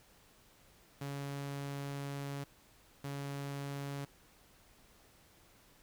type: tone bursts at uneven times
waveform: sawtooth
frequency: 140.5 Hz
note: C#3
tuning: 24 cents sharp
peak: -35 dBFS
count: 2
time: 1.01-2.44 / 3.04-4.05 s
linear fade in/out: 5 ms
effects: pink hiss -64 dBFS RMS until 5.82 s